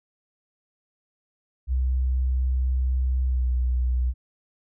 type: tone with pitch glide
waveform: sine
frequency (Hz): 64 to 62.14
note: C2 to B1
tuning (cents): -38 to +11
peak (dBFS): -20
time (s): 1.67-4.14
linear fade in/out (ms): 50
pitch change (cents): -51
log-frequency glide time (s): 3.27-3.47
effects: none